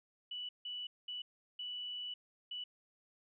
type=tone bursts at uneven times; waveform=sine; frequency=2960 Hz; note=F#7; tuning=in tune; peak=-40 dBFS; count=5; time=0.31-0.49 / 0.65-0.87 / 1.08-1.22 / 1.59-2.14 / 2.51-2.64 s; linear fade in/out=5 ms; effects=none